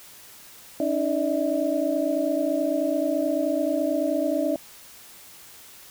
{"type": "tone cluster", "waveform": "sine", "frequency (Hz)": [281.5, 310.7, 589, 643], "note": ["C#4", "D#4", "D5", "E5"], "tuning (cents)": [27, -2, 5, -43], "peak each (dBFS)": -27, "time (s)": [0.8, 4.56], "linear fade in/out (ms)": 2, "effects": ["white hiss -47 dBFS RMS until 5.9 s"]}